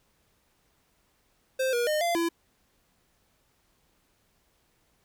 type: tone with pitch steps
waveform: square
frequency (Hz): 523 / 478.5 / 610 / 688 / 336.4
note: C5 / A#4 / D#5 / F5 / E4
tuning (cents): -1 / +45 / -34 / -26 / +35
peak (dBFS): -25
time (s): 1.59-2.29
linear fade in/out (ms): 10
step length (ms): 140
effects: pink hiss -69 dBFS RMS until 5.04 s